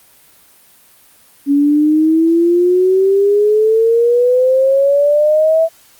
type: exponential sweep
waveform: sine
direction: up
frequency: 279.5 to 659 Hz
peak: -8 dBFS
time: 1.46-5.69 s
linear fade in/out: 50 ms
effects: white hiss -47 dBFS RMS until 5.99 s + Opus 32 kbps